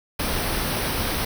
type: band-stop noise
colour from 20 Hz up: pink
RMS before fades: -25 dBFS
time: 0.19-1.25 s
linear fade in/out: 5 ms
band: 6000 to 8400 Hz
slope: 96 dB/octave
effects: none